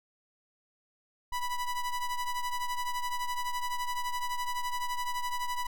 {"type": "ring-modulated tone", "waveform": "square", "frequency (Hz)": 493.9, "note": "B4", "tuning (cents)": 0, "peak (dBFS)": -28, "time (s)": [1.32, 5.67], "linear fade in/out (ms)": 5, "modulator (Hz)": 488, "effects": []}